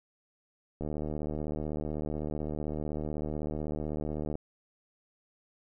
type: click train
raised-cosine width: 2 ms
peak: -22 dBFS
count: 270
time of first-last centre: 0.81-4.354 s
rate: 75.9 Hz
effects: none